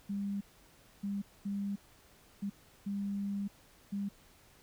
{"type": "tone bursts at uneven times", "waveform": "sine", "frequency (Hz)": 200.3, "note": "G3", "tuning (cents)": 38, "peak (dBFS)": -33, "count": 6, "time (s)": [[0.09, 0.41], [1.03, 1.22], [1.45, 1.76], [2.42, 2.5], [2.86, 3.48], [3.92, 4.09]], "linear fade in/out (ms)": 10, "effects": ["pink hiss -62 dBFS RMS until 4.62 s"]}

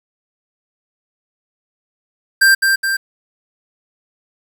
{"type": "tone with echo", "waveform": "square", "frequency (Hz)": 1580, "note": "G6", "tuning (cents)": 13, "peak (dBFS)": -8, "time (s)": [2.41, 2.55], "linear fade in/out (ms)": 10, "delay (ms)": 210, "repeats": 2, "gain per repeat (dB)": -4, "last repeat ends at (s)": 2.97, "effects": ["7-bit"]}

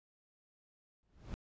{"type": "noise with exponential growth", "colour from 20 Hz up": "brown", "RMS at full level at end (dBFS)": -41, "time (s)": [1.03, 1.34], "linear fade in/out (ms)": 0, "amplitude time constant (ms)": 67, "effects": ["resampled to 16000 Hz"]}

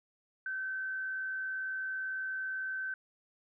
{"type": "tone with frequency modulation", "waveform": "sine", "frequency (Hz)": 1538, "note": "G6", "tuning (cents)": -33, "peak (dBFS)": -34, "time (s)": [0.46, 2.94], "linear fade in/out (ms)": 2, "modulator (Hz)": 70.1, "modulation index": 0.3, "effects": []}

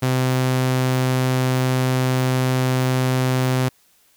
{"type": "tone", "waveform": "sawtooth", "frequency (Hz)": 128.8, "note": "C3", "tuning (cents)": -27, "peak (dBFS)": -13, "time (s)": [0.02, 3.69], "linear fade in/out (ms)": 10, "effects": ["white hiss -58 dBFS RMS until 4.16 s"]}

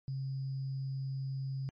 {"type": "tone with sample-and-hold", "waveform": "sine", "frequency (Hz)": 134.7, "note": "C#3", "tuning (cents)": -49, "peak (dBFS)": -34, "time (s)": [0.08, 1.69], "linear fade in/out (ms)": 0, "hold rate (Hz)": 4900, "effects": ["MP3 32 kbps"]}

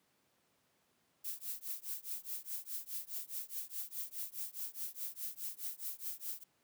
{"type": "noise with tremolo", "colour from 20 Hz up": "violet", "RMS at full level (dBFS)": -39, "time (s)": [1.24, 6.44], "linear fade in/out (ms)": 10, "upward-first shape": "triangle", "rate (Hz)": 4.8, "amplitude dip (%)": 100, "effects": ["pink hiss -75 dBFS RMS until 6.63 s", "high-pass 150 Hz 12 dB/octave"]}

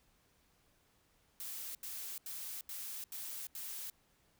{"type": "noise bursts", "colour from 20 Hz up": "blue", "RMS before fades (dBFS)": -44, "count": 6, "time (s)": [1.4, 3.9], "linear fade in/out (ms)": 2, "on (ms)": 350, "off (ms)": 80, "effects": ["pink hiss -72 dBFS RMS until 4.39 s"]}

